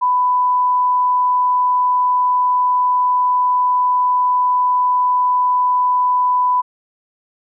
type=tone; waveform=sine; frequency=996 Hz; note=B5; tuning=14 cents sharp; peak=-12 dBFS; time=0.01-6.62 s; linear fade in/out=20 ms; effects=none